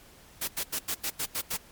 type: noise bursts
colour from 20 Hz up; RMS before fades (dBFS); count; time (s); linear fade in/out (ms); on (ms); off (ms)
white; -31; 8; 0.41-1.571; 10; 69; 87
effects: pink hiss -54 dBFS RMS until 1.71 s + MP3 96 kbps